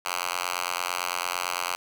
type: tone with high-pass filter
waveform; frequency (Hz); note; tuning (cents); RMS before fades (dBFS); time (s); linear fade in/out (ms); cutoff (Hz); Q
5% pulse; 88.9; F2; +31; -30; 0.05-1.76; 5; 1300; 1.1
effects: none